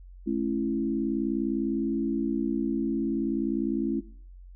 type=tone cluster; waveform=sine; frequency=214 / 273.5 / 333.9 Hz; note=A3 / C#4 / E4; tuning=-48 / -23 / +22 cents; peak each=-29 dBFS; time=0.26-4.01 s; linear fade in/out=20 ms; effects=noise-tail reverb RT60 0.5 s tail -19 dB re dry + added 45 Hz sine -44 dBFS peak until 4.55 s